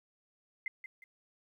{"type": "tone with echo", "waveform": "sine", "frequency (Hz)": 2071, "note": "C7", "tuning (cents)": -18, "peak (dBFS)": -33, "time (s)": [0.66, 0.68], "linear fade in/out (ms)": 2, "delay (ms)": 180, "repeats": 2, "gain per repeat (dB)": -9, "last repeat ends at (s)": 1.04, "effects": ["12-bit"]}